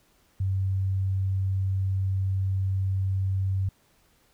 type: tone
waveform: sine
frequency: 95.8 Hz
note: G2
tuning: 39 cents flat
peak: -23 dBFS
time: 0.4-3.69 s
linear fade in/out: 5 ms
effects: pink hiss -64 dBFS RMS until 4.33 s